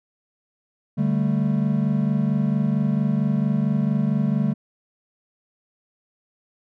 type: chord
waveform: triangle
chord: D suspended fourth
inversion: none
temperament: just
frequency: 146.83 / 195.78 / 220.2 Hz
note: D3 / G3 / A3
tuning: 0 / -2 / +2 cents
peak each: -21 dBFS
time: 0.97-4.54 s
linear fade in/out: 20 ms
effects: none